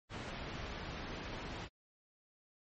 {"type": "low-pass noise", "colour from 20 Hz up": "pink", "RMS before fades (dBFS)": -44, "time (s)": [0.09, 1.69], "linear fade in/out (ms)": 50, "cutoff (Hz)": 3700, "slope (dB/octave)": 12, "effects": ["MP3 32 kbps"]}